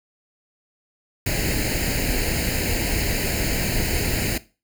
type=noise with comb filter; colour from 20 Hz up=pink; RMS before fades=-23 dBFS; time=1.26-4.38 s; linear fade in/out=5 ms; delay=0.43 ms; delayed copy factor=+0.8; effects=noise-tail reverb RT60 0.3 s tail -17 dB re dry